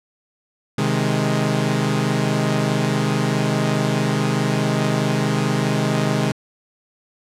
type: chord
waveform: sawtooth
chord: Ab major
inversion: first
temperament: equal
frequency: 130.81 / 155.56 / 207.7 Hz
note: C3 / Eb3 / Ab3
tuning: 0 / 0 / 0 cents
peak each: -18 dBFS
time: 0.78-6.32 s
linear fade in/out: 5 ms
effects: low-pass 9000 Hz 12 dB/octave